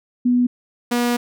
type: tone pair in turn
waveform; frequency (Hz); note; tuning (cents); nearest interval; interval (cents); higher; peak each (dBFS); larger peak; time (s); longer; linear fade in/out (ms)
sine / sawtooth; 245.9 / 241.1; B3 / B3; -7 / -41; unison; 34; first; -13; neither; 0.25-0.47 / 0.91-1.17; second; 10
effects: none